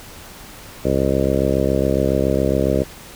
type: harmonic tone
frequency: 67.2 Hz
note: C2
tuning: 47 cents sharp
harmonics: 1 / 2 / 3 / 4 / 5 / 6 / 7 / 8 / 9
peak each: -24 / -24 / -24 / -24 / -24 / -24 / -24 / -24 / -24 dBFS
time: 0.84-2.84 s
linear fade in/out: 20 ms
effects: pink hiss -39 dBFS RMS until 3.15 s